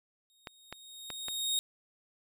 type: tone with exponential growth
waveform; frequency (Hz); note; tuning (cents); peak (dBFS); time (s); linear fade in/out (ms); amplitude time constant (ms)
sawtooth; 3729; A#7; 0; -24; 0.3-1.59; 0; 280
type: clicks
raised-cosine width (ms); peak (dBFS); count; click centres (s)
0.3; -23; 4; 0.472 / 0.726 / 1.103 / 1.284
effects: none